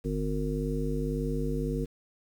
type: harmonic tone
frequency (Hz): 50.9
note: G#1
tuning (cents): -34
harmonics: 1 / 3 / 5 / 7 / 9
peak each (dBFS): -32 / -33 / -34 / -38 / -35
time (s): 0.04-1.86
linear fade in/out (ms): 20
effects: 9-bit